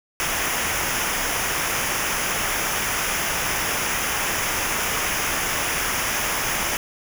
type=noise with comb filter; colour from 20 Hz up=pink; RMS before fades=-24 dBFS; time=0.2-6.77 s; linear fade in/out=0 ms; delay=0.24 ms; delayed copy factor=-0.7; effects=none